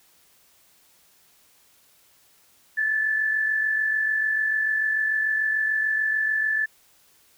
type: tone pair together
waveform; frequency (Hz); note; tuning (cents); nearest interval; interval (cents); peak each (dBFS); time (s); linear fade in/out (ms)
sine; 1700 / 1746.8; G#6 / A6; +40 / -13; unison; 47; -31 / -21; 2.77-6.66; 10
effects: white hiss -59 dBFS RMS until 7.37 s